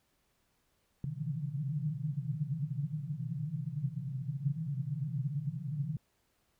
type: band-pass noise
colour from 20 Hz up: pink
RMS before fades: -36 dBFS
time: 1.04-5.97 s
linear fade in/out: 2 ms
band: 130 to 160 Hz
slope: 96 dB/octave
effects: pink hiss -75 dBFS RMS until 6.59 s